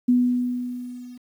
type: tone with level ramp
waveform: sine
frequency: 246.9 Hz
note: B3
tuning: in tune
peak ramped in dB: -13 to -38 dBFS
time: 0.08-1.18 s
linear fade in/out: 10 ms
effects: 9-bit